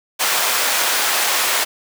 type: high-pass noise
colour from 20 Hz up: pink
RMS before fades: -18 dBFS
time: 0.19-1.65 s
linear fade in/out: 20 ms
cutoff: 840 Hz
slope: 12 dB/octave
effects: none